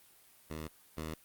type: tone pair in turn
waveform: 10% pulse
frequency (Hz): 78.5 / 78.84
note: D#2 / D#2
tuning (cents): +16 / +23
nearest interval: unison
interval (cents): 7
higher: second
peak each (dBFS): -31 / -29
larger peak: second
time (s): 0.5-0.68 / 0.97-1.14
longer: first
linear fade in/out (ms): 5
effects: white hiss -62 dBFS RMS until 1.24 s + Opus 32 kbps